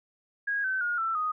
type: tone with pitch steps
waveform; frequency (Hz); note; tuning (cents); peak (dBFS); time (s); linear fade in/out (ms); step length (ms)
sine; 1643 / 1533 / 1430.3 / 1334.5 / 1245.2; G#6 / G6 / F6 / E6 / D#6; -19 / -39 / +41 / +21 / +1; -26; 0.47-1.32; 10; 170
effects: none